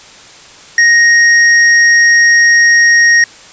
sine tone with hard clipping, 1870 Hz, A#6, 5 cents sharp, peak -6 dBFS, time 0.78-3.24 s, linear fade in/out 2 ms, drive 13 dB, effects white hiss -36 dBFS RMS until 3.52 s + resampled to 16000 Hz

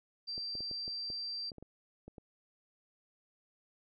sine tone, 4699 Hz, D8, in tune, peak -37 dBFS, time 0.27-1.51 s, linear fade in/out 20 ms
clicks, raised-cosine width 2 ms, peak -35 dBFS, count 11, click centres 0.379 / 0.553 / 0.606 / 0.713 / 0.879 / 1.102 / 1.518 / 1.583 / 1.626 / 2.08 / 2.182 s
effects none

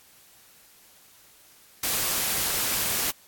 white noise, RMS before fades -26 dBFS, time 1.83-3.11 s, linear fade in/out 5 ms, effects white hiss -55 dBFS RMS until 3.27 s + AAC 64 kbps

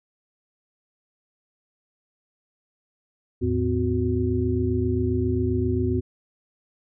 sine tone cluster, 80.2 / 107.7 / 253.8 / 367.8 Hz, E2 / A2 / B3 / F#4, -47 / -37 / +47 / -10 cents, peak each -26 dBFS, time 3.41-6.01 s, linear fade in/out 20 ms, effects none

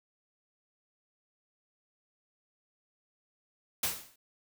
white noise with exponential decay, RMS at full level -27 dBFS, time 3.83-4.16 s, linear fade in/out 5 ms, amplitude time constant 71 ms, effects none

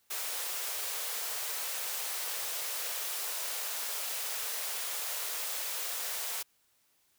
white high-pass noise, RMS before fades -36 dBFS, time 0.1-6.43 s, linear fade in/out 10 ms, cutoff 420 Hz, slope 48 dB/octave, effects white hiss -71 dBFS RMS until 7.18 s

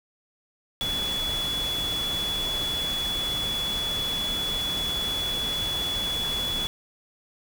sine tone in noise, 3407 Hz, G#7, 44 cents sharp, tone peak -26 dBFS, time 0.81-6.67 s, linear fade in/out 0 ms, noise pink, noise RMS -34 dBFS, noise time 0.81-6.67 s, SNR +5 dB, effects none

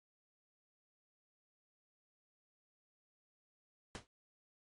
pink noise with exponential decay, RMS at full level -41 dBFS, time 3.95-4.07 s, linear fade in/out 0 ms, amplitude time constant 26 ms, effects low-pass 7000 Hz 12 dB/octave + MP3 48 kbps

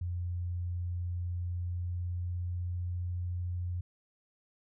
sine tone with pitch glide, 88 to 88.66 Hz, F2 to F2, +14 to +27 cents, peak -32 dBFS, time 0.01-3.81 s, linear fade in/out 5 ms, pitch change +13 cents, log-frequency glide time 1.39-3.12 s, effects none

